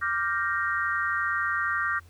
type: chord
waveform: sine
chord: G minor seventh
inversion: second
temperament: equal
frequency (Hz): 1174.7 / 1396.9 / 1568 / 1864.7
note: D6 / F6 / G6 / Bb6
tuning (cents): 0 / 0 / 0 / 0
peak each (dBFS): -30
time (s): 0.01-2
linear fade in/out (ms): 20
effects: added 85 Hz sine -50 dBFS peak until 2.09 s + pink hiss -60 dBFS RMS until 2.09 s